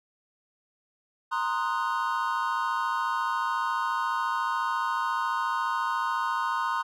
triangle chord, C half-diminished seventh, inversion third, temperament equal, 932.3 / 1046.5 / 1244.5 / 1480 Hz, Bb5 / C6 / Eb6 / Gb6, 0 / 0 / 0 / 0 cents, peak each -29 / -28 / -30 / -32 dBFS, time 1.31-6.83 s, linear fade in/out 20 ms, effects none

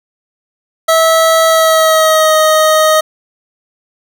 25% pulse tone with pitch glide, 650 to 625 Hz, E5 to D#5, -24 to +8 cents, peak -3 dBFS, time 0.88-3.01 s, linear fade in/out 10 ms, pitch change -68 cents, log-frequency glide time 1.47-2.36 s, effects none

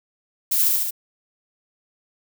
violet noise with echo, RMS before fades -20 dBFS, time 0.51-0.69 s, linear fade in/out 10 ms, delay 73 ms, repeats 3, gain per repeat -2 dB, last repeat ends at 0.909 s, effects none

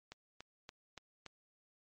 click train, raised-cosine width 0.2 ms, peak -30 dBFS, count 5, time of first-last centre 0.12-1.263 s, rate 3.5 Hz, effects MP3 32 kbps

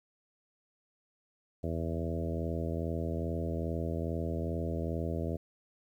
harmonic tone with a mistuned harmonic, 82.41 Hz, E2, in tune, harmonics 1 / 2 / 3 / 4 / 5 / 6 / 7 / 8, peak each -35 / -38 / -40 / -41 / -42 / -43 / -43 / -44 dBFS, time 1.63-5.37 s, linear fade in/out 10 ms, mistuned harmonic 1, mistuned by +18 cents, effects 11-bit

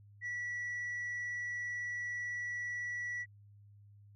sine tone, 1947 Hz, B6, 25 cents flat, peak -34 dBFS, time 0.21-3.26 s, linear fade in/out 50 ms, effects tanh soft clip ceiling -35 dBFS + added 102 Hz sine -56 dBFS peak until 4.15 s

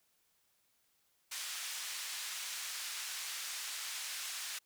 white band-pass noise, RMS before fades -42 dBFS, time 1.31-4.59 s, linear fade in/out 10 ms, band 1400 to 7900 Hz, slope 12 dB/octave, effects white hiss -75 dBFS RMS until 4.65 s

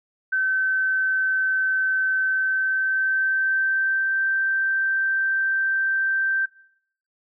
sine tone with pitch glide, 1535 to 1563.6 Hz, G6 to G6, -37 to -5 cents, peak -19 dBFS, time 0.32-6.46 s, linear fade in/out 10 ms, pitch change +32 cents, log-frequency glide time 2.19-4.23 s, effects noise-tail reverb RT60 0.7 s tail -21 dB re dry

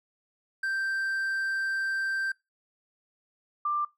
triangle / sine tone pair in turn, 1568 / 1185.3 Hz, G6 / D6, 0 / +16 cents, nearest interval perfect fourth, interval 484 cents, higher first, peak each -25 dBFS, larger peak neither, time 0.63-2.32 / 3.65-3.85 s, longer first, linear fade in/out 5 ms, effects noise-tail reverb RT60 0.2 s tail -22 dB re dry

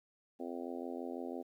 harmonic tone, 86 Hz, F2, 26 cents flat, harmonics 3 / 4 / 5 / 6 / 7 / 8 / 9, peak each -43 / -45 / -47 / -49 / -50 / -51 / -52 dBFS, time 0.39-1.43 s, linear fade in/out 20 ms, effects 12-bit

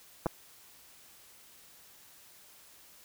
clicks, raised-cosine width 1 ms, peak -16 dBFS, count 2, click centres 0.26 / 0.266 s, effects white hiss -57 dBFS RMS until 3.04 s

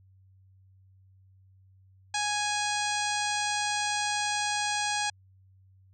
harmonic tone with a mistuned harmonic, 830.6 Hz, G#5, in tune, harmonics 1 / 2 / 3 / 4 / 5 / 6 / 7 / 8 / 9 / 10, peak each -31 / -34 / -36 / -37 / -38 / -39 / -39 / -40 / -41 / -41 dBFS, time 2.14-5.1 s, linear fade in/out 5 ms, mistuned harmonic 6, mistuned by -40 cents, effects added 95 Hz sine -56 dBFS peak until 5.93 s

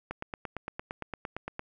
click train, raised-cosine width 0.5 ms, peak -20 dBFS, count 14, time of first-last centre 0.11-1.594 s, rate 8.76 Hz, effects none

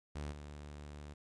sawtooth tone with level steps, 73.5 Hz, D2, 2 cents sharp, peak -36 / -43 dBFS, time 0.15-1.14 s, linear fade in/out 10 ms, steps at 0.31 s, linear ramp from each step 20 ms, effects resampled to 22050 Hz + 13-bit

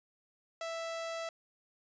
sawtooth tone, 660 Hz, E5, 2 cents sharp, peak -33 dBFS, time 0.61-1.29 s, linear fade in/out 2 ms, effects resampled to 16000 Hz

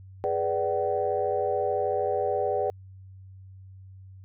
sine chord, G# half-diminished seventh, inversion none, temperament equal with one note detuned, 415.3 / 493.9 / 587.3 / 758.2 Hz, G#4 / B4 / D5 / F#5, 0 / 0 / 0 / +42 cents, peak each -29 dBFS, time 0.24-2.7 s, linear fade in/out 0 ms, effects tanh soft clip ceiling -13 dBFS + added 95 Hz sine -44 dBFS peak until 4.24 s

